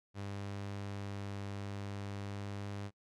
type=tone with pitch glide; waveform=sawtooth; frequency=99.9 to 100.65 Hz; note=G2 to G2; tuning=+33 to +46 cents; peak=-36 dBFS; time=0.14-2.91 s; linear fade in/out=50 ms; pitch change=+13 cents; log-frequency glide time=2.14-2.69 s; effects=noise-tail reverb RT60 0.1 s tail -23 dB re dry + low-pass 7000 Hz 12 dB/octave